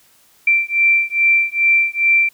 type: beating tone pair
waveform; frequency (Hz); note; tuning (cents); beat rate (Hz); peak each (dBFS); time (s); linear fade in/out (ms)
sine; 2349 / 2351.4; D7 / D7; 0 / +2; 2.4; -15; 0.47-2.29; 5
effects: white hiss -53 dBFS RMS until 2.33 s